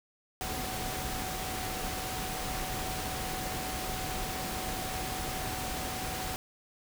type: tone in noise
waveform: sine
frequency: 749 Hz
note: F#5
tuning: 21 cents sharp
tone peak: -40 dBFS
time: 0.41-6.36 s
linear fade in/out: 0 ms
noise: pink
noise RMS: -36 dBFS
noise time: 0.41-6.36 s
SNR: -7 dB
effects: none